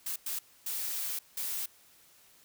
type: noise bursts at uneven times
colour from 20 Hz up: blue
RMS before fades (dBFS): -35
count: 4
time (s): 0.06-0.16 / 0.26-0.39 / 0.66-1.19 / 1.37-1.66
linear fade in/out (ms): 5
effects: white hiss -61 dBFS RMS until 2.44 s